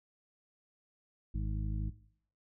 harmonic tone, 52.3 Hz, G#1, 13 cents sharp, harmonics 1 / 2 / 3 / 4 / 6, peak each -33 / -39 / -43 / -45 / -49 dBFS, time 1.34-1.9 s, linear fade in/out 10 ms, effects noise-tail reverb RT60 0.6 s tail -17 dB re dry

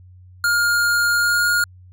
square tone with pitch glide, 1415 to 1425.7 Hz, F6 to F6, +22 to +35 cents, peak -16 dBFS, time 0.44-1.64 s, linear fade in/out 2 ms, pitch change +13 cents, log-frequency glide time 1.18-1.44 s, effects added 91 Hz sine -42 dBFS peak until 1.92 s

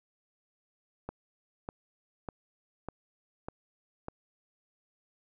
click train, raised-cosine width 1 ms, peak -23 dBFS, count 6, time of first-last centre 1.09-4.084 s, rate 1.67 Hz, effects none

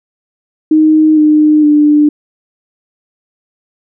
sine tone with pitch steps, 311.1 / 304.2 / 297.4 Hz, D#4 / D#4 / D4, 0 / -39 / +22 cents, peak -4 dBFS, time 0.71-2.09 s, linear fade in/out 5 ms, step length 460 ms, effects none

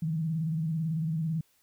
sine tone with vibrato, 160.2 Hz, E3, 49 cents flat, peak -27 dBFS, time 0.02-1.41 s, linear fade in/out 5 ms, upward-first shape square, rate 18 Hz, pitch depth 68 cents each way, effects white hiss -68 dBFS RMS until 1.62 s

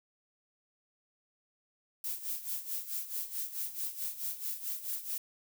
violet noise with tremolo, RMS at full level -35 dBFS, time 2.04-5.18 s, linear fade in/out 2 ms, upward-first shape sine, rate 4.6 Hz, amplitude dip 75%, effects none

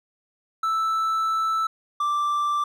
triangle tone pair in turn, 1318.5 / 1174.6 Hz, E6 / D6, 0 / 0 cents, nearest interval major second, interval 200 cents, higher first, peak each -19 / -19 dBFS, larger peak neither, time 0.63-1.67 / 2-2.64 s, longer first, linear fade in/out 5 ms, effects none

